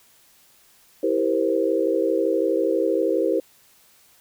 sine chord, C dominant seventh, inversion first, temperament just, 327 / 392.4 / 470.9 / 523.3 Hz, E4 / G4 / Bb4 / C5, -14 / +2 / +18 / 0 cents, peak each -24 dBFS, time 1.03-3.4 s, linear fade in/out 5 ms, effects white hiss -56 dBFS RMS until 4.2 s

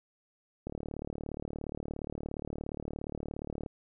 click train, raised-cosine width 2 ms, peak -24 dBFS, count 112, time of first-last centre 0.67-3.662 s, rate 37.1 Hz, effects none

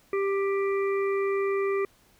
harmonic tone, 393.9 Hz, G4, 8 cents sharp, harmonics 1 / 3 / 5 / 6, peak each -24 / -34 / -38 / -40 dBFS, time 0.13-1.85 s, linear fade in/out 2 ms, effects pink hiss -61 dBFS RMS until 2.19 s

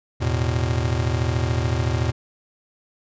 square chord, E suspended fourth, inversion none, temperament just, 82.41 / 109.88 / 123.61 Hz, E2 / A2 / B2, 0 / -2 / +2 cents, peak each -25 dBFS, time 0.2-2.12 s, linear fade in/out 20 ms, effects resampled to 16000 Hz

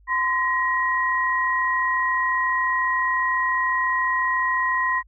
sine tone pair together, 1030.2 / 1896 Hz, C6 / A#6, -27 / +29 cents, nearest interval major seventh, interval 1056 cents, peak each -22 dBFS, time 0.07-5.03 s, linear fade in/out 50 ms, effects added 50 Hz sine -51 dBFS peak until 5.07 s

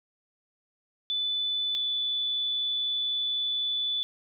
sine tone pair in turn, 3493 / 3476 Hz, A7 / A7, -13 / -22 cents, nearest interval unison, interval 9 cents, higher first, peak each -26 dBFS, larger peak neither, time 1.1-1.75 / 1.75-4.03 s, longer second, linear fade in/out 0 ms, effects none

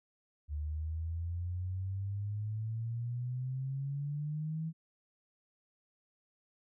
sine exponential sweep, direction up, 73.42 to 163.1 Hz, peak -34 dBFS, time 0.48-4.73 s, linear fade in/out 50 ms, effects none

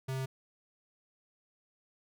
square tone, 132.2 Hz, C3, 18 cents sharp, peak -34 dBFS, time 0.08-0.26 s, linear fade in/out 10 ms, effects none

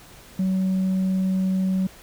sine tone, 188.3 Hz, F#3, 31 cents sharp, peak -17 dBFS, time 0.39-1.87 s, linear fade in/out 5 ms, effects tanh soft clip ceiling -18 dBFS + pink hiss -47 dBFS RMS until 2.02 s

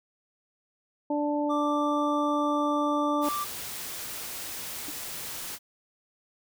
harmonic tone, 293.7 Hz, D4, in tune, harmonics 1 / 2 / 3, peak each -27 / -30 / -32 dBFS, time 1.1-3.29 s, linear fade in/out 5 ms
triangle tone, 1174.7 Hz, D6, in tune, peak -27 dBFS, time 1.49-3.45 s, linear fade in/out 20 ms
white noise, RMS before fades -37 dBFS, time 3.21-5.59 s, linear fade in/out 50 ms
sine tone with exponential decay, 299.9 Hz, D4, 36 cents sharp, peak -35 dBFS, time 4.88-4.96 s, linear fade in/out 5 ms, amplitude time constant 17 ms
effects none

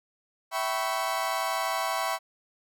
35% pulse chord, C# half-diminished seventh, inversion first, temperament equal with one note detuned, 659.3 / 771.4 / 987.8 / 1108.7 Hz, E5 / G5 / B5 / C#6, 0 / -28 / 0 / 0 cents, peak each -31 dBFS, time 0.51-2.19 s, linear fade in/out 50 ms, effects none

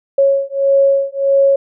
sine beating tone pair, 550 / 551.6 Hz, C#5 / C#5, -14 / -9 cents, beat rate 1.6 Hz, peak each -13 dBFS, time 0.18-1.56 s, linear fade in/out 5 ms, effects none

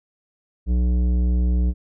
sine tone with tanh clipping, 60.8 Hz, B1, 26 cents flat, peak -18 dBFS, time 0.66-1.74 s, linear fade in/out 50 ms, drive 12 dB, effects none

